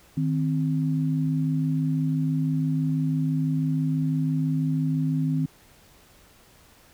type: tone pair together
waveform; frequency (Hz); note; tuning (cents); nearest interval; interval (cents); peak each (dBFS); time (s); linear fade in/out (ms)
sine; 155.55 / 261.6; D#3 / C4; 0 / 0; major sixth; 900; -23 / -26; 0.17-5.46; 5
effects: pink hiss -55 dBFS RMS until 6.93 s